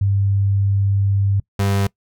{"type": "tone pair in turn", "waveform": ["sine", "35% pulse"], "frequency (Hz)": [99.1, 99.1], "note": ["G2", "G2"], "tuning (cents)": [19, 19], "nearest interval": "unison", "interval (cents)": 0, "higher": "neither", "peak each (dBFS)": -14, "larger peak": "neither", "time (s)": [[0.01, 1.4], [1.59, 1.87]], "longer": "first", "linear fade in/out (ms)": 5, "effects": ["noise-tail reverb RT60 0.1 s tail -23 dB re dry"]}